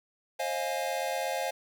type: chord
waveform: square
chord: F minor seventh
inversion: second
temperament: equal with one note detuned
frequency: 533.3 / 622.3 / 698.5 / 830.6 Hz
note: C5 / Eb5 / F5 / Ab5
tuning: +33 / 0 / 0 / 0 cents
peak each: -35 / -38 / -35 / -37 dBFS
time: 0.39-1.51 s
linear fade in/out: 10 ms
effects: 10-bit